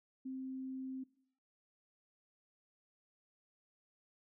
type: tone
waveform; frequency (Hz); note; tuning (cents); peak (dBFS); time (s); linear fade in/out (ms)
sine; 262.2; C4; +4; -40; 0.25-1.04; 10
effects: noise-tail reverb RT60 0.6 s tail -20 dB re dry